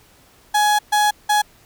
35% pulse tone bursts at uneven times, 838 Hz, G#5, 15 cents sharp, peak -12 dBFS, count 3, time 0.54-0.79 / 0.92-1.11 / 1.29-1.42 s, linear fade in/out 10 ms, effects pink hiss -52 dBFS RMS until 1.65 s

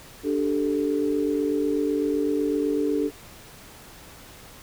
sine chord, D suspended fourth, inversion none, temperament equal, 293.7 / 392 / 440 Hz, D4 / G4 / A4, 0 / 0 / 0 cents, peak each -24 / -28 / -26 dBFS, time 0.23-3.11 s, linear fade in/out 50 ms, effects pink hiss -46 dBFS RMS until 4.62 s

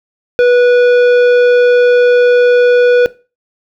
triangle tone with tanh clipping, 489.5 Hz, B4, 15 cents flat, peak -7 dBFS, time 0.39-3.06 s, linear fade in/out 0 ms, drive 16 dB, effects noise-tail reverb RT60 0.3 s tail -18 dB re dry

